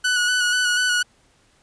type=tone with vibrato; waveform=sawtooth; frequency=1476 Hz; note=F#6; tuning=5 cents flat; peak=-14 dBFS; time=0.04-1.03 s; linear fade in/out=10 ms; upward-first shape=square; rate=4.1 Hz; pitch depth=21 cents each way; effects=pink hiss -59 dBFS RMS until 1.62 s + resampled to 22050 Hz